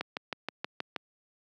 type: click train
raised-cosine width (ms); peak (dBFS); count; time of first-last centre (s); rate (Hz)
0.3; -16; 7; 0.01-0.962; 6.3
effects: high-pass 200 Hz 12 dB/octave